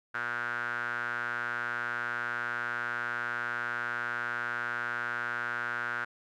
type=tone with band-pass filter; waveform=sawtooth; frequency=120 Hz; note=B2; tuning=49 cents flat; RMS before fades=-34 dBFS; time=0.14-6.05 s; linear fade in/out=10 ms; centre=1500 Hz; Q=8.4; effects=none